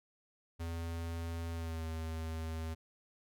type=tone with pitch glide; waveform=square; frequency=83.5 to 80.66 Hz; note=E2 to E2; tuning=+23 to -37 cents; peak=-38 dBFS; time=0.59-2.75 s; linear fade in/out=20 ms; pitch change=-60 cents; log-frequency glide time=1.52-1.86 s; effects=none